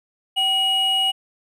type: tone pair together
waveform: triangle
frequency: 768.1 / 2900 Hz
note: G5 / F#7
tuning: -35 / -35 cents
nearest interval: octave + major seventh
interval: 2300 cents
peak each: -24 / -16 dBFS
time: 0.36-1.12 s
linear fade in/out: 20 ms
effects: none